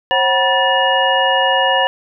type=tone cluster; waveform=sine; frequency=537 / 752 / 964 / 1754 / 2872 Hz; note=C5 / F#5 / B5 / A6 / F7; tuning=+45 / +28 / -42 / -6 / +48 cents; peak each=-18 dBFS; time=0.11-1.87 s; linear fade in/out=0 ms; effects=none